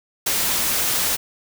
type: noise with ADSR envelope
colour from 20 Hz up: white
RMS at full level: -19 dBFS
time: 0.26-1.17 s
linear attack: 10 ms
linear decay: 7 ms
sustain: -2 dB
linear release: 21 ms
effects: none